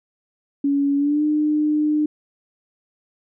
sine tone with pitch glide, 281.7 to 301.9 Hz, C#4 to D4, +28 to +48 cents, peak -16 dBFS, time 0.64-2.06 s, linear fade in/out 5 ms, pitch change +120 cents, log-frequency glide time 0.97-1.23 s, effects none

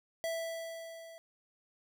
square tone with level ramp, 659.3 Hz, E5, in tune, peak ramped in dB -33 to -50 dBFS, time 0.24-1.18 s, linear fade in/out 0 ms, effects none

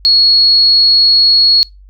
sine tone, 4336 Hz, C#8, 39 cents flat, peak -5 dBFS, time 0.05-1.63 s, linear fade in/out 0 ms, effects noise-tail reverb RT60 0.2 s tail -24 dB re dry + added 48 Hz sine -36 dBFS peak until 1.89 s

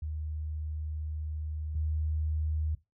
sine tone pair in turn, 76.9 / 77.43 Hz, D#2 / D#2, -20 / -8 cents, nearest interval unison, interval 12 cents, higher second, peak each -33 / -28 dBFS, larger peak second, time 0.02-1.75 / 1.75-2.75 s, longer first, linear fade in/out 5 ms, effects noise-tail reverb RT60 0.2 s tail -17 dB re dry

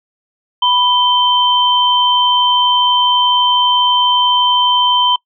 sine tone pair together, 987.8 / 3106 Hz, B5 / G7, 0 / -17 cents, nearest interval octave + minor sixth, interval 1983 cents, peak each -12 dBFS, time 0.62-5.16 s, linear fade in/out 5 ms, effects noise-tail reverb RT60 0.1 s tail -25 dB re dry

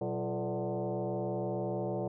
sine tone with frequency modulation, 121.8 Hz, B2, 24 cents flat, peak -31 dBFS, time 0.01-2.08 s, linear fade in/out 5 ms, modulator 155 Hz, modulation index 3.9, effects none

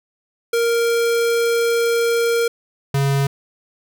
square tone pair in turn, 466.2 / 138.6 Hz, A#4 / C#3, 0 / 0 cents, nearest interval octave + major sixth, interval 2100 cents, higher first, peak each -16 dBFS, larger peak neither, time 0.53-2.48 / 2.94-3.27 s, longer first, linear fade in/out 5 ms, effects none

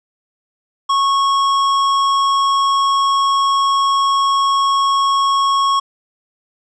sine tone with hard clipping, 1100 Hz, C#6, 14 cents flat, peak -14 dBFS, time 0.89-5.8 s, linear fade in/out 10 ms, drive 11 dB, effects resampled to 22050 Hz

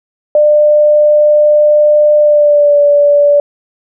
sine tone with pitch glide, 598 to 579.3 Hz, D5 to D5, +31 to -24 cents, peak -4 dBFS, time 0.35-3.4 s, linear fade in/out 2 ms, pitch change -55 cents, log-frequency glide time 2.18-2.79 s, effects none

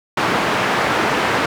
white band-pass noise, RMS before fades -18 dBFS, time 0.17-1.46 s, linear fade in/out 5 ms, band 130 to 1600 Hz, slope 12 dB/octave, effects none

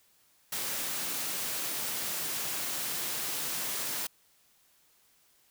white high-pass noise, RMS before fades -34 dBFS, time 0.52-4.07 s, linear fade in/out 5 ms, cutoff 110 Hz, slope 48 dB/octave, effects white hiss -66 dBFS RMS until 5.5 s

